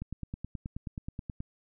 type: click train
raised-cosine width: 5 ms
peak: -24 dBFS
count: 14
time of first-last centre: 0.02-1.404 s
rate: 9.39 Hz
effects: none